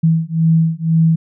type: beating tone pair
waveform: sine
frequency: 161.7 / 163.7 Hz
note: E3 / E3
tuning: -33 / -12 cents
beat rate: 2 Hz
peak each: -14 dBFS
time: 0.03-1.16 s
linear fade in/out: 10 ms
effects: none